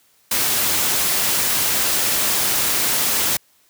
white noise, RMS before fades -19 dBFS, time 0.31-3.37 s, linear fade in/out 5 ms, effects white hiss -58 dBFS RMS until 3.69 s + high-pass 60 Hz 12 dB/octave

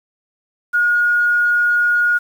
sine tone with quantisation, 1438 Hz, F#6, 50 cents flat, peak -12 dBFS, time 0.73-2.19 s, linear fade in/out 20 ms, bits 7, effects none

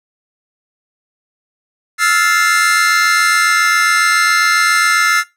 45% pulse chord, F major seventh, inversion third, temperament just, 1309.6 / 1396.9 / 1746.1 / 2095 Hz, E6 / F6 / A6 / C7, -12 / 0 / -14 / +2 cents, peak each -16 dBFS, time 1.98-5.24 s, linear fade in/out 50 ms, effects noise-tail reverb RT60 0.2 s tail -17 dB re dry + low-pass 12000 Hz 12 dB/octave

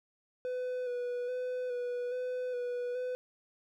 triangle tone with vibrato, 495.9 Hz, B4, 7 cents sharp, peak -31 dBFS, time 0.45-3.15 s, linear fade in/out 0 ms, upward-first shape square, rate 1.2 Hz, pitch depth 22 cents each way, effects none

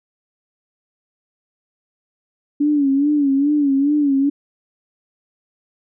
sine tone with vibrato, 284.5 Hz, C#4, 45 cents sharp, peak -13 dBFS, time 2.6-4.3 s, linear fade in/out 10 ms, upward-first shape sine, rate 2.4 Hz, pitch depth 86 cents each way, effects none

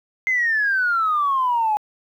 sine exponential sweep, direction down, 2093 to 830.6 Hz, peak -16 dBFS, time 0.27-1.77 s, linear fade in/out 0 ms, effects tanh soft clip ceiling -12 dBFS + 9-bit

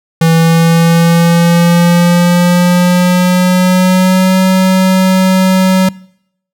square tone with pitch glide, 164.1 to 187.42 Hz, E3 to F#3, -8 to +23 cents, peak -6 dBFS, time 0.21-5.89 s, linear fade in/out 5 ms, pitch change +231 cents, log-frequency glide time 0.32-4.38 s, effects noise-tail reverb RT60 0.7 s tail -23 dB re dry

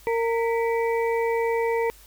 harmonic tone with a mistuned harmonic, 460.7 Hz, A#4, 20 cents flat, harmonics 1 / 2 / 4 / 5, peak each -22 / -28 / -34 / -36 dBFS, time 0.07-1.9 s, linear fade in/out 0 ms, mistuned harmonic 4, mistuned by +120 cents, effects added 50 Hz sine -51 dBFS peak until 2.06 s + white hiss -52 dBFS RMS until 2.06 s

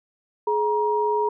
sine tone pair together, 422.1 / 947.6 Hz, G#4 / A#5, +28 / +28 cents, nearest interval octave + major second, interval 1400 cents, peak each -22 dBFS, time 0.47-1.29 s, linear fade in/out 5 ms, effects none

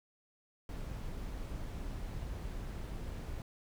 brown noise, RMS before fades -41 dBFS, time 0.69-3.42 s, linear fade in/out 2 ms, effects none

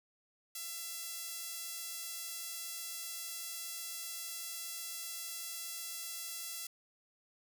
sawtooth tone with high-pass filter, 673 Hz, E5, 36 cents sharp, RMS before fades -43 dBFS, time 0.55-6.67 s, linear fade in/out 5 ms, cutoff 5800 Hz, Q 0.52, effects none

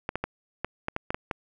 clicks, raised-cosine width 0.5 ms, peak -13 dBFS, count 9, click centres 0.091 / 0.156 / 0.24 / 0.646 / 0.884 / 0.964 / 1.105 / 1.145 / 1.312 s, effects none

